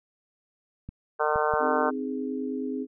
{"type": "clicks", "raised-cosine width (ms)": 5, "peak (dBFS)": -25, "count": 3, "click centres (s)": [0.89, 1.359, 1.538]}
{"type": "harmonic tone", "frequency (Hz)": 151.8, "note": "D#3", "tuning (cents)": -42, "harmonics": [3, 4, 5, 6, 7, 8, 9, 10], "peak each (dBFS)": [-28, -29, -30, -31, -31, -32, -33, -33], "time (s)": [1.19, 1.91], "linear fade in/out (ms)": 20}
{"type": "chord", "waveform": "sine", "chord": "Ab major", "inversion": "first", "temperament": "equal", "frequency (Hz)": [261.6, 311.1, 415.3], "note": ["C4", "Eb4", "Ab4"], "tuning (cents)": [0, 0, 0], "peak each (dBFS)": [-30, -36, -34], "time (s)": [1.59, 2.87], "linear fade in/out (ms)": 50}
{"effects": []}